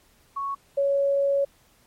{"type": "tone pair in turn", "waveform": "sine", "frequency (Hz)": [1108.7, 557.9], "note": ["C#6", "C#5"], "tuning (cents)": [0, 11], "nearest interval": "octave", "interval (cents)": 1189, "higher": "first", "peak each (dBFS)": [-26, -19], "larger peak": "second", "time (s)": [[0.36, 0.55], [0.77, 1.45]], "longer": "second", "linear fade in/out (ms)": 10, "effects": ["pink hiss -60 dBFS RMS until 1.86 s", "MP3 64 kbps"]}